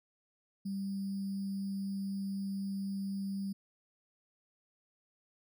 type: tone with sample-and-hold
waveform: sine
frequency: 196 Hz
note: G3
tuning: in tune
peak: -34 dBFS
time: 0.65-3.53 s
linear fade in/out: 10 ms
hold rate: 4900 Hz
effects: none